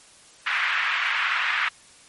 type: band-pass noise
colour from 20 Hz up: white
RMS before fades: -24 dBFS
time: 0.46-1.69 s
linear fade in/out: 10 ms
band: 1200 to 2400 Hz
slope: 24 dB/octave
effects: white hiss -51 dBFS RMS until 2.08 s + MP3 48 kbps